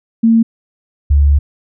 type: tone pair in turn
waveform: sine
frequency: 227.2 / 71.56 Hz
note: A#3 / D2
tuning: -44 / -44 cents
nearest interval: octave + minor sixth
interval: 2000 cents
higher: first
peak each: -6 dBFS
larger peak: neither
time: 0.23-0.43 / 1.1-1.39 s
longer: second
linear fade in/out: 10 ms
effects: none